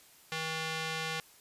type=tone with band-pass filter; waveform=square; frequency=160 Hz; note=D#3; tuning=49 cents sharp; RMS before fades=-36 dBFS; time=0.32-1.2 s; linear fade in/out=0 ms; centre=2900 Hz; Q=0.77; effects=white hiss -59 dBFS RMS until 1.4 s + resampled to 32000 Hz